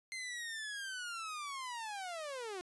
sawtooth linear sweep, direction down, 2093 to 349.2 Hz, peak -37 dBFS, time 0.12-2.61 s, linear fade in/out 0 ms, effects resampled to 24000 Hz

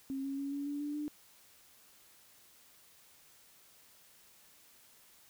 sine tone with pitch steps, 270 / 274.4 / 278.9 / 283.4 / 288 / 292.7 / 297.5 Hz, C#4 / C#4 / C#4 / C#4 / D4 / D4 / D4, -45 / -17 / +11 / +38 / -34 / -6 / +22 cents, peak -35 dBFS, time 0.1-1.08 s, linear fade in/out 0 ms, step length 140 ms, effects white hiss -62 dBFS RMS until 5.29 s

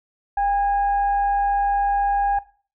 sine tone with frequency modulation, 804 Hz, G5, 44 cents sharp, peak -18 dBFS, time 0.37-2.39 s, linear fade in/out 5 ms, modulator 846 Hz, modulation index 0.34, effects noise-tail reverb RT60 0.4 s tail -17 dB re dry

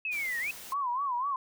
sine exponential two-way sweep, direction down then up, 2637 to 1827 to 2637 Hz, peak -30 dBFS, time 0.05-0.51 s, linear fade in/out 2 ms, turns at 0.39 s
white noise, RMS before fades -45 dBFS, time 0.11-0.74 s, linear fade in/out 20 ms
sine tone with vibrato, 1046.5 Hz, C6, in tune, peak -28 dBFS, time 0.72-1.36 s, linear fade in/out 2 ms, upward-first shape sine, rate 4 Hz, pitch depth 160 cents each way
effects none

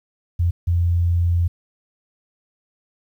sine tone bursts at uneven times, 86.3 Hz, F2, 20 cents flat, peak -15 dBFS, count 2, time 0.39-0.51 / 0.67-1.48 s, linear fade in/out 10 ms, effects 9-bit

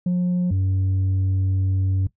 sine tone pair in turn, 178.8 / 95.02 Hz, F3 / F#2, +41 / +47 cents, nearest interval major seventh, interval 1094 cents, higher first, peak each -15 dBFS, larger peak neither, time 0.06-0.51 / 0.51-2.07 s, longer second, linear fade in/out 5 ms, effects noise-tail reverb RT60 0.1 s tail -18 dB re dry + tanh soft clip ceiling -17 dBFS

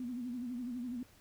sine tone with vibrato, 245.2 Hz, B3, 12 cents flat, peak -37 dBFS, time 0-1.03 s, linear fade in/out 2 ms, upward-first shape sine, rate 12 Hz, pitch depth 80 cents each way, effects added 96 Hz sine -68 dBFS peak until 1.2 s + pink hiss -63 dBFS RMS until 1.2 s

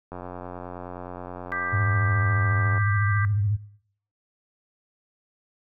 click train, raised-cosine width 1 ms, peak -22 dBFS, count 239, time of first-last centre 0.12-2.779 s, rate 89.5 Hz
harmonic tone, 394.6 Hz, G4, 11 cents sharp, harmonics 3 / 4 / 5, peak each -30 / -29 / -33 dBFS, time 1.52-3.25 s, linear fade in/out 0 ms
sine tone with vibrato, 102.7 Hz, G#2, 19 cents flat, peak -21 dBFS, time 1.72-3.57 s, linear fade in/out 20 ms, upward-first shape sine, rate 14 Hz, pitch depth 89 cents each way
effects noise-tail reverb RT60 0.6 s tail -18 dB re dry

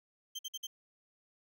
30% pulse tone bursts, 3136 Hz, G7, in tune, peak -35 dBFS, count 4, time 0.35-0.67 s, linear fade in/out 10 ms, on 41 ms, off 52 ms, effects none

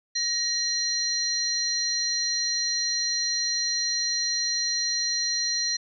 sine tone cluster, 1878 / 4131 / 5760 Hz, A#6 / C8 / F#8, +12 / -23 / -47 cents, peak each -34 / -26 / -28 dBFS, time 0.15-5.77 s, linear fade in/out 10 ms, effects none

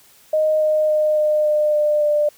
sine tone with pitch steps, 620 / 615.7 / 611.5 / 607.2 / 603 / 598.9 / 594.7 Hz, D#5 / D#5 / D#5 / D#5 / D5 / D5 / D5, -6 / -18 / -30 / -42 / +46 / +34 / +22 cents, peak -14 dBFS, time 0.33-2.29 s, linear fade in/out 5 ms, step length 280 ms, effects white hiss -51 dBFS RMS until 2.37 s

